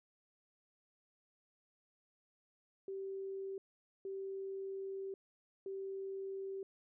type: tone bursts at uneven times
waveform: sine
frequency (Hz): 387.8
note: G4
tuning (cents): -19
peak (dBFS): -40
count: 3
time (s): 2.88-3.58 / 4.05-5.14 / 5.66-6.63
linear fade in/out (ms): 2
effects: none